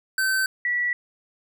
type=tone pair in turn; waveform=square / sine; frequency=1540 / 1946.9 Hz; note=G6 / B6; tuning=-31 / -25 cents; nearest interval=major third; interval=406 cents; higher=second; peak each=-21 dBFS; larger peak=neither; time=0.18-0.46 / 0.65-0.93 s; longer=neither; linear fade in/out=2 ms; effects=none